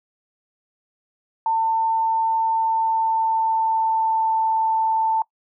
sine tone with pitch glide, 897 to 888.7 Hz, A5 to A5, +33 to +17 cents, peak -17 dBFS, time 1.46-5.22 s, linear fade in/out 2 ms, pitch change -16 cents, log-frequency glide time 2.47-4.45 s, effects noise-tail reverb RT60 0.1 s tail -22 dB re dry

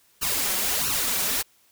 white noise with flanger, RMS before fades -25 dBFS, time 0.21-1.43 s, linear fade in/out 20 ms, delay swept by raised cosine 0.7 to 5.4 ms, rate 1.5 Hz, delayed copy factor +1, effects white hiss -61 dBFS RMS until 1.71 s

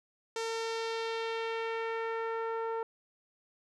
sawtooth tone with low-pass filter sweep, 453.4 Hz, A#4, 48 cents flat, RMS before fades -35 dBFS, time 0.36-2.83 s, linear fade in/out 2 ms, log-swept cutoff 6900 to 1100 Hz, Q 1.4, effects none

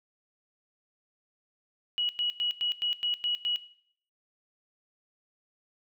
sine tone bursts, 2917 Hz, F#7, 25 cents flat, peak -26 dBFS, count 8, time 1.98-3.56 s, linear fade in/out 0 ms, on 110 ms, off 100 ms, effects noise-tail reverb RT60 0.6 s tail -17 dB re dry

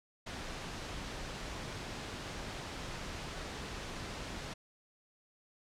pink noise, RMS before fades -42 dBFS, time 0.26-4.54 s, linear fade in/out 10 ms, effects low-pass 6000 Hz 12 dB/octave

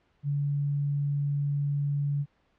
sine tone, 143.2 Hz, D3, 43 cents flat, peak -25 dBFS, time 0.23-2.26 s, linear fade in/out 50 ms, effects pink hiss -69 dBFS RMS until 2.58 s + low-pass 3000 Hz 12 dB/octave

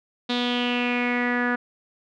sawtooth tone with low-pass filter sweep, 244.1 Hz, B3, 20 cents flat, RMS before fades -24 dBFS, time 0.29-1.56 s, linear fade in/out 10 ms, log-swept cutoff 3800 to 1600 Hz, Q 5.8, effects none

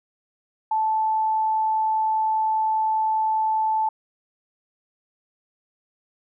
sine tone, 875 Hz, A5, 10 cents flat, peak -19 dBFS, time 0.71-3.89 s, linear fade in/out 5 ms, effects none

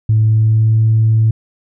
sine tone with pitch glide, 109.3 to 110.89 Hz, A2 to A2, -11 to +14 cents, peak -7 dBFS, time 0.09-1.31 s, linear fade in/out 5 ms, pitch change +25 cents, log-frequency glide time 0.22-0.84 s, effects tanh soft clip ceiling -4 dBFS

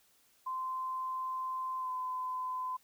sine tone with pitch glide, 1036 to 1018.8 Hz, C6 to C6, -17 to -46 cents, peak -34 dBFS, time 0.46-2.77 s, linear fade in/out 10 ms, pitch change -29 cents, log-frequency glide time 1.79-1.9 s, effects white hiss -68 dBFS RMS until 2.83 s

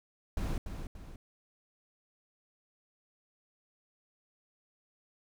brown noise with echo, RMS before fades -33 dBFS, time 0.37-0.58 s, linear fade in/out 2 ms, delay 290 ms, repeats 2, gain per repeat -7 dB, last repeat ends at 1.16 s, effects none

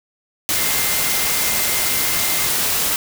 sine tone in noise, 2091 Hz, C7, 2 cents flat, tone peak -29 dBFS, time 0.56-2.47 s, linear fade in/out 0 ms, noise white, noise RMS -19 dBFS, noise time 0.49-2.96 s, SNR -13 dB, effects none

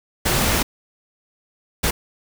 pink noise bursts at uneven times, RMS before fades -19 dBFS, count 2, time 0.25-0.63 / 1.83-1.91 s, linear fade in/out 10 ms, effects none

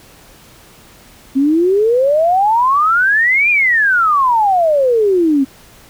sine exponential two-way sweep, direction up then down, 261.6 to 2465 to 261.6 Hz, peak -9 dBFS, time 1.35-5.45 s, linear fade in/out 20 ms, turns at 3.5 s, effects pink hiss -43 dBFS RMS until 5.89 s

